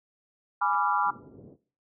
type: chord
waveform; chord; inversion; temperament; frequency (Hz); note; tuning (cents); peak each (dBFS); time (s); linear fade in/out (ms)
sine; G# diminished seventh; none; equal with one note detuned; 830.6 / 987.8 / 1174.7 / 1378.5; G#5 / B5 / D6 / F6; 0 / 0 / 0 / -23; -28; 0.61-1.11; 10
type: clicks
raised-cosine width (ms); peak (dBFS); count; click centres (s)
0.5; -35; 2; 0.733 / 0.748
type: low-pass noise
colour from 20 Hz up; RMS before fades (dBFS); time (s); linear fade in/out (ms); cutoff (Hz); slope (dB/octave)
pink; -45; 1.03-1.57; 50; 450; 24
effects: noise-tail reverb RT60 0.4 s tail -17 dB re dry + high-pass 150 Hz 12 dB/octave